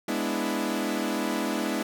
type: chord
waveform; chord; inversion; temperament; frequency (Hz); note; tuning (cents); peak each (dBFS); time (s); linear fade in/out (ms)
sawtooth; E dominant seventh; first; equal; 207.7 / 246.9 / 293.7 / 329.6; G#3 / B3 / D4 / E4; 0 / 0 / 0 / 0; -28; 0.08-1.83; 5
effects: none